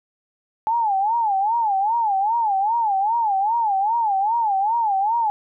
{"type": "tone with vibrato", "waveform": "sine", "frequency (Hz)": 852, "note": "G#5", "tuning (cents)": 44, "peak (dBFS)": -17, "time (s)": [0.67, 5.3], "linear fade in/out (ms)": 0, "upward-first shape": "sine", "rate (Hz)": 2.5, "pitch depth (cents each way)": 180, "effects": []}